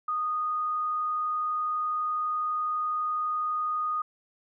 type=tone; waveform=sine; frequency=1236 Hz; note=D#6; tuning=12 cents flat; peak=-26 dBFS; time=0.08-4.02 s; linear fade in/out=5 ms; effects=none